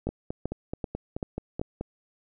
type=two click trains; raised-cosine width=2 ms; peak=-18 / -16 dBFS; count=9 / 5; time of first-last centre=0.09-1.81 / 0.07-1.614 s; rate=4.65 / 2.59 Hz; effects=none